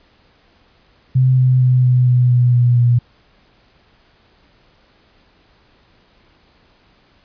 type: tone with pitch steps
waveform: sine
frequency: 129.2 / 127.94 / 126.69 / 125.45 / 124.22 / 123.01 / 121.81 / 120.62 Hz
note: C3 / C3 / B2 / B2 / B2 / B2 / B2 / B2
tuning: -21 / -38 / +45 / +28 / +10 / -6 / -23 / -40 cents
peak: -9 dBFS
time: 1.15-2.99 s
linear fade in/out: 10 ms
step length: 230 ms
effects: pink hiss -54 dBFS RMS until 7.24 s + resampled to 11025 Hz